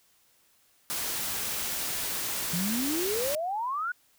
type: noise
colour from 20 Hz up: white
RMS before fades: -32 dBFS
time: 0.9-3.35 s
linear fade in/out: 0 ms
type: exponential sweep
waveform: sine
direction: up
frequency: 164.81 to 1492 Hz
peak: -28 dBFS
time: 2.53-3.92 s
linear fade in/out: 5 ms
effects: white hiss -65 dBFS RMS until 4.18 s